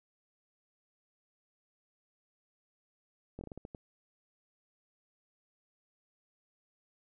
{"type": "slowing click train", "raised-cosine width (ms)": 2, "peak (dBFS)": -30, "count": 8, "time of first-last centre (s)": [3.39, 3.748], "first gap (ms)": 21, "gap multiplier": 1.29, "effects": []}